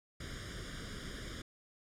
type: noise with comb filter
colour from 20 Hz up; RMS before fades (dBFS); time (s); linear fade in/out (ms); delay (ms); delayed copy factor
pink; -44; 0.2-1.42; 5; 0.58; +0.9
effects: low-pass 7000 Hz 12 dB/octave